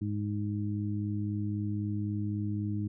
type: harmonic tone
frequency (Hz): 103.83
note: G#2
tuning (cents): 0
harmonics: 1 / 2 / 3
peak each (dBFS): -32 / -35 / -37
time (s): 0.01-2.88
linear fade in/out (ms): 10
effects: none